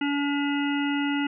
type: harmonic tone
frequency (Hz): 285.6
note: D4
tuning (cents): -48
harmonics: 1 / 3 / 5 / 7 / 9 / 10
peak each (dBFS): -24 / -34 / -34 / -35 / -39 / -36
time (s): 0.01-1.27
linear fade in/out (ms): 5
effects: none